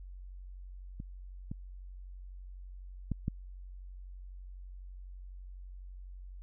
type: clicks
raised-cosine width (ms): 5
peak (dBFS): -29 / -25 / -20 / -19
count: 4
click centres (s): 1.001 / 1.515 / 3.117 / 3.281
effects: added 46 Hz sine -44 dBFS peak until 6.42 s